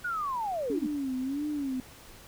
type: linear sweep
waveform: sine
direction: down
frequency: 1483 to 196.2 Hz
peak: -29 dBFS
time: 0.04-0.87 s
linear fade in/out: 10 ms
type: tone with vibrato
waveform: sine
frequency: 277.2 Hz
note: C#4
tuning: in tune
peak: -29 dBFS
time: 0.7-1.8 s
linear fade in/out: 0 ms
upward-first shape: sine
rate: 1.6 Hz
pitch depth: 140 cents each way
effects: pink hiss -51 dBFS RMS until 2.27 s